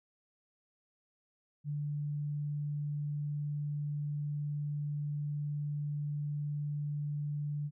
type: tone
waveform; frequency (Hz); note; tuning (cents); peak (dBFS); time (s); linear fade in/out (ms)
sine; 146.83; D3; 0; -33; 1.64-7.71; 50
effects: none